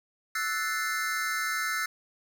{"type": "chord", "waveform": "square", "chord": "F# half-diminished seventh", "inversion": "third", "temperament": "equal", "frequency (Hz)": [1318.5, 1480, 1760, 2093], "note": ["E6", "F#6", "A6", "C7"], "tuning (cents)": [0, 0, 0, 0], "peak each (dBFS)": [-34, -35, -34, -35], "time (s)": [0.35, 1.86], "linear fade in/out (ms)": 5, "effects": []}